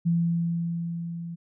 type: tone with level ramp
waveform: sine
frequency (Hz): 169.1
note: E3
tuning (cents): +44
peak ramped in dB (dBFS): -19 to -33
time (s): 0.05-1.36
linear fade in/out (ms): 20
effects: none